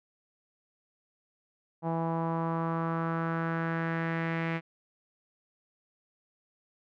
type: tone with low-pass filter sweep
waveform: sawtooth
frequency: 164.81 Hz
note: E3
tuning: in tune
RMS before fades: -31 dBFS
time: 1.82-4.61 s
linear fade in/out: 50 ms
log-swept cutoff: 850 to 2200 Hz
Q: 3.2
effects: none